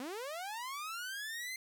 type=linear sweep; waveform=sawtooth; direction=up; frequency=237.2 to 2093 Hz; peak=-36 dBFS; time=0-1.56 s; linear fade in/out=2 ms; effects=none